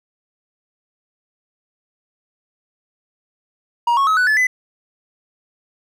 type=tone with pitch steps; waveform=triangle; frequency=948 / 1101.6 / 1280.1 / 1487.6 / 1728.6 / 2009 Hz; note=A#5 / C#6 / D#6 / F#6 / A6 / B6; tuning=+29 / -11 / +49 / +9 / -31 / +29 cents; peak=-11 dBFS; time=3.87-4.47 s; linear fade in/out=5 ms; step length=100 ms; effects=none